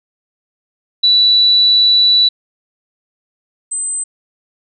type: tone pair in turn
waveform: sine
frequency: 3951 / 8143 Hz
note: B7 / C9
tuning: 0 / -48 cents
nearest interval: octave + minor second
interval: 1252 cents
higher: second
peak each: -7 / -17 dBFS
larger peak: first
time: 1.03-2.29 / 3.71-4.04 s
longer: first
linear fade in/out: 10 ms
effects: none